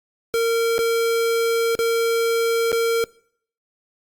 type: tone with dropouts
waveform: square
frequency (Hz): 460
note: A#4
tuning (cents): -23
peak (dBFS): -18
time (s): 0.34-3.04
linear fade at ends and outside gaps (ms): 0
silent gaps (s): 0.781-0.79 / 1.752-1.79 / 2.718-2.728
effects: noise-tail reverb RT60 0.6 s tail -23 dB re dry + Opus 48 kbps